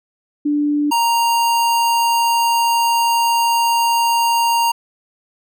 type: tone pair in turn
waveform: sine / square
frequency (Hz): 293.7 / 932.4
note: D4 / A#5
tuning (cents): 0 / 0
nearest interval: octave + minor sixth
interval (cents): 2000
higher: second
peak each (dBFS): -14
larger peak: neither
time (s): 0.45-0.91 / 0.91-4.72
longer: second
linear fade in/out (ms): 10
effects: none